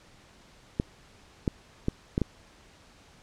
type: clicks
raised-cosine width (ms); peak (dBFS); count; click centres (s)
3; -12; 5; 0.799 / 1.478 / 1.884 / 2.179 / 2.217
effects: pink hiss -56 dBFS RMS until 3.22 s + low-pass 7000 Hz 12 dB/octave